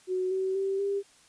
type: tone with pitch steps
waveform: sine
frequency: 370 / 379.3 / 388.8 / 398.6 Hz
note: F#4 / F#4 / G4 / G4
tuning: 0 / +43 / -14 / +29 cents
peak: -26 dBFS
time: 0.07-1.03 s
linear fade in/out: 50 ms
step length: 240 ms
effects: white hiss -59 dBFS RMS until 1.28 s + resampled to 22050 Hz